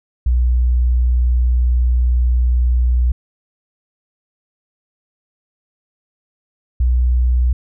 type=tone pair in turn; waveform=sine; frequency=61.1 / 61.6 Hz; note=B1 / B1; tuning=-18 / -4 cents; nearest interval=unison; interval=14 cents; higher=second; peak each=-11 dBFS; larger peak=neither; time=0.26-3.12 / 6.8-7.53 s; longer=first; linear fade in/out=5 ms; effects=none